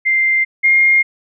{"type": "tone pair in turn", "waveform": "sine", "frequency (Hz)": [2093, 2127], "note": ["C7", "C7"], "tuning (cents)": [0, 28], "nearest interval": "unison", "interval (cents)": 28, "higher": "second", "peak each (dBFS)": [-11, -8], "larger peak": "second", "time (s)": [[0.05, 0.45], [0.63, 1.03]], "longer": "neither", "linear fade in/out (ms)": 20, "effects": []}